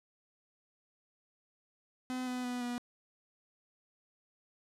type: tone with pitch steps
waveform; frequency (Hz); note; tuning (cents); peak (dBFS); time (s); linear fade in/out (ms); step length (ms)
45% pulse; 254.3 / 250.5 / 246.8 / 243.1; C4 / B3 / B3 / B3; -49 / +25 / -1 / -27; -35; 2.1-2.78; 0; 170
effects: low-pass 11000 Hz 12 dB/octave